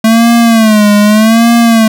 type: tone with vibrato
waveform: square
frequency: 220 Hz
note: A3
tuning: in tune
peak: -4 dBFS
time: 0.04-1.88 s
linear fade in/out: 5 ms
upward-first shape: sine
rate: 0.83 Hz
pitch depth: 110 cents each way
effects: none